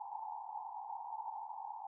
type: band-pass noise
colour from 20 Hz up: white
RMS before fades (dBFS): -45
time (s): 0-1.87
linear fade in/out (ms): 5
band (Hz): 800 to 920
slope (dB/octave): 96
effects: none